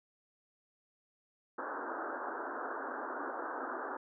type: band-pass noise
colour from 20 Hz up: white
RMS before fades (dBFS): -40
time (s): 1.58-3.97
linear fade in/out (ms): 5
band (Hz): 250 to 1600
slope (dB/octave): 96
effects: none